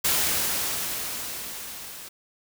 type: noise with level ramp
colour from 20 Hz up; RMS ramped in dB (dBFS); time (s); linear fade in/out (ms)
white; -22 to -41; 0.04-2.09; 10
effects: none